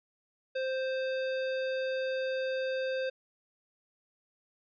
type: tone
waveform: square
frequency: 523.3 Hz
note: C5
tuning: in tune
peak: -31 dBFS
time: 0.55-3.1 s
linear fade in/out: 10 ms
effects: resampled to 11025 Hz